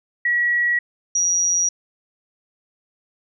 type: tone pair in turn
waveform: sine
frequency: 1923 / 5762 Hz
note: B6 / F#8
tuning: -47 / -47 cents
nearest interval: octave + perfect fifth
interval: 1900 cents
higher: second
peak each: -16 dBFS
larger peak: neither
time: 0.25-0.79 / 1.15-1.69 s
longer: neither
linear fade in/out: 5 ms
effects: none